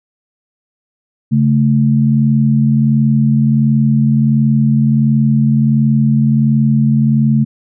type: tone pair together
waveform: sine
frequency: 138.59 / 220 Hz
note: C#3 / A3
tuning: 0 / 0 cents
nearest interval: minor sixth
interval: 800 cents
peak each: -11 dBFS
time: 1.31-7.45 s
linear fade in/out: 20 ms
effects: none